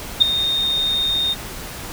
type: tone with ADSR envelope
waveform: sine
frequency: 3677 Hz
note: A#7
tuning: 24 cents flat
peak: -4 dBFS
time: 0.2-1.35 s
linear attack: 22 ms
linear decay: 4 ms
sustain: -13 dB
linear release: 30 ms
effects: pink hiss -32 dBFS RMS until 1.92 s